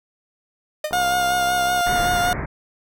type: tone with exponential decay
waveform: 45% pulse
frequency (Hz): 610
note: D#5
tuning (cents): -34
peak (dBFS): -19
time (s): 0.84-1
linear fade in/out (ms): 5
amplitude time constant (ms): 33
type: click train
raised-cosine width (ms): 1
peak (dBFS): -18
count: 60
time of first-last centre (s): 0.91-1.808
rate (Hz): 65.7
type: tone with vibrato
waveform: 30% pulse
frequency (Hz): 711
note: F5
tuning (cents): +31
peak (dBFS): -15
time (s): 0.93-2.33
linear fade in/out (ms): 0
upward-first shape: sine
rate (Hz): 5.3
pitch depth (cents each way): 23
type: low-pass noise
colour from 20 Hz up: pink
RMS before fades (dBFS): -27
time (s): 1.86-2.46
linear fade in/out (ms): 10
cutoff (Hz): 2200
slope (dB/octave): 96
effects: none